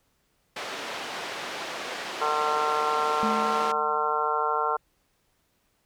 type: band-pass noise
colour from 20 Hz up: pink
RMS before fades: -35 dBFS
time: 0.56-3.72 s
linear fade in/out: 5 ms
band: 470 to 4300 Hz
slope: 12 dB/octave
type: harmonic tone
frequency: 151.1 Hz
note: D3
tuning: 50 cents sharp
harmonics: 3 / 4 / 5 / 6 / 7 / 8 / 9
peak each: -31 / -36 / -31 / -31 / -29 / -37 / -28 dBFS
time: 2.21-4.77 s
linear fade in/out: 10 ms
type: tone with exponential decay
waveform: sine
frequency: 216.5 Hz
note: A3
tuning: 28 cents flat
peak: -25 dBFS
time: 3.23-4.29 s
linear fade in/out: 0 ms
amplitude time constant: 230 ms
effects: pink hiss -70 dBFS RMS until 5.85 s